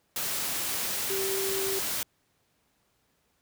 sine tone in noise, 388.2 Hz, G4, 17 cents flat, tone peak -30 dBFS, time 1.1-1.79 s, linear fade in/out 2 ms, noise white, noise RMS -31 dBFS, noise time 0.16-2.03 s, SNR -2 dB, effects pink hiss -71 dBFS RMS until 3.41 s + high-pass 60 Hz 12 dB/octave

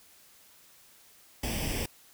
pink noise with comb filter, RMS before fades -32 dBFS, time 1.43-1.86 s, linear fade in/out 5 ms, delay 0.37 ms, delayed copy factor +0.75, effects white hiss -58 dBFS RMS until 2.13 s

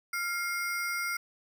square ring-modulated tone, 1760 Hz, A6, in tune, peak -28 dBFS, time 0.13-1.17 s, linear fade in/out 5 ms, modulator 371 Hz, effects none

